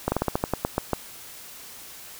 slowing click train, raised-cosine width 1 ms, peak -8 dBFS, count 11, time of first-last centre 0.08-0.933 s, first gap 40 ms, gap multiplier 1.16, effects white hiss -43 dBFS RMS until 2.19 s

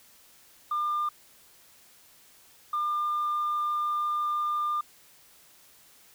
sine tone pair in turn, 1201 / 1201 Hz, D6 / D6, +38 / +38 cents, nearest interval unison, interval 0 cents, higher neither, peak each -24 dBFS, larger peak neither, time 0.71-1.09 / 2.73-4.81 s, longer second, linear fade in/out 5 ms, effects tanh soft clip ceiling -23 dBFS + white hiss -57 dBFS RMS until 6.14 s

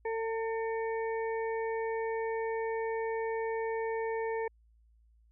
harmonic tone, 450 Hz, A4, 39 cents sharp, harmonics 1 / 2 / 4 / 5, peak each -32 / -38 / -44 / -46 dBFS, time 0.05-4.48 s, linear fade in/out 5 ms, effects added 56 Hz sine -61 dBFS peak until 5.31 s

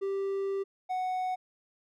triangle tone pair in turn, 392 / 740 Hz, G4 / F#5, 0 / 0 cents, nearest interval major seventh, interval 1100 cents, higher second, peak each -27 dBFS, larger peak neither, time 0.01-0.64 / 0.89-1.36 s, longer first, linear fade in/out 20 ms, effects none

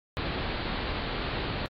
pink low-pass noise, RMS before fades -32 dBFS, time 0.17-1.66 s, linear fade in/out 0 ms, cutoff 4500 Hz, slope 96 dB/octave, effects AAC 48 kbps

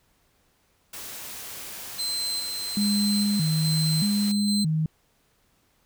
white noise, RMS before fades -38 dBFS, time 0.93-4.32 s, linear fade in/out 5 ms
35% pulse tone with tremolo, 4100 Hz, C8, 36 cents flat, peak -25 dBFS, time 1.98-4.65 s, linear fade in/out 20 ms, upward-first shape square, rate 1.2 Hz, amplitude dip 35%
sine tone with vibrato, 179.5 Hz, F3, 48 cents sharp, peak -21 dBFS, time 2.77-4.86 s, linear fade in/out 2 ms, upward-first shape square, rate 0.8 Hz, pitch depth 230 cents each way
effects pink hiss -66 dBFS RMS until 5.85 s

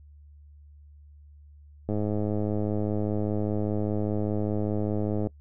click train, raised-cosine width 2 ms, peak -16 dBFS, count 356, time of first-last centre 1.89-5.271 s, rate 105 Hz, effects noise-tail reverb RT60 0.1 s tail -23 dB re dry + added 73 Hz sine -48 dBFS peak until 5.4 s

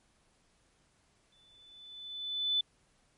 sine tone with exponential growth, 3500 Hz, A7, 10 cents flat, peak -25 dBFS, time 1.32-2.61 s, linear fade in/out 5 ms, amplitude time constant 280 ms, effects pink hiss -70 dBFS RMS until 3.17 s + MP3 48 kbps

